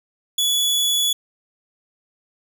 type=tone; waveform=sawtooth; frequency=3411 Hz; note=G#7; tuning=46 cents sharp; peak=-14 dBFS; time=0.38-1.13 s; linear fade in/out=5 ms; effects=none